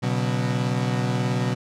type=chord; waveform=35% pulse; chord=B suspended second; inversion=none; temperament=equal with one note detuned; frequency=123.47 / 141.99 / 185 Hz; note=B2 / C#3 / F#3; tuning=0 / +42 / 0 cents; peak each=-22 / -27 / -26 dBFS; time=0.02-1.55 s; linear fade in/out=20 ms; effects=low-pass 7000 Hz 12 dB/octave